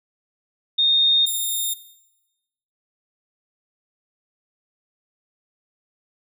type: tone pair in turn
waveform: sine / 5% pulse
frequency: 3679 / 3665 Hz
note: A#7 / A#7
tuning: -24 / -30 cents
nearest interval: unison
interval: 6 cents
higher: first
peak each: -15 / -15 dBFS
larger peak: neither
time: 0.78-1.26 / 1.26-1.74 s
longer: neither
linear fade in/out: 10 ms
effects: noise-tail reverb RT60 1.0 s tail -17 dB re dry